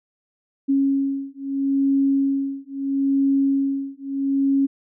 sine beating tone pair, 274.1 / 274.86 Hz, C#4 / C#4, -19 / -15 cents, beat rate 0.76 Hz, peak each -21 dBFS, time 0.68-4.67 s, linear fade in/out 20 ms, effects none

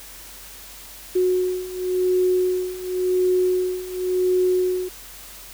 sine beating tone pair, 365.5 / 366.42 Hz, F#4 / F#4, -21 / -17 cents, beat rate 0.92 Hz, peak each -23 / -20 dBFS, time 1.15-4.89 s, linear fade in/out 10 ms, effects added 46 Hz sine -48 dBFS peak until 5.53 s + white hiss -41 dBFS RMS until 5.53 s

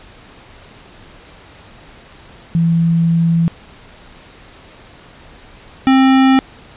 sine / square tone pair in turn, 166.8 / 264.8 Hz, E3 / C4, +21 / +21 cents, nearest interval minor sixth, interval 800 cents, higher second, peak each -10 / -8 dBFS, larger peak second, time 2.55-3.48 / 5.87-6.39 s, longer first, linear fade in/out 0 ms, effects pink hiss -41 dBFS RMS until 6.76 s + resampled to 8000 Hz

